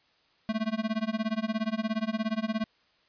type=tone with tremolo; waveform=square; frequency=220 Hz; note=A3; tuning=in tune; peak=-25 dBFS; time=0.49-2.64 s; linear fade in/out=0 ms; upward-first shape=sine; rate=17 Hz; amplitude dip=95%; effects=white hiss -66 dBFS RMS until 3.08 s + resampled to 11025 Hz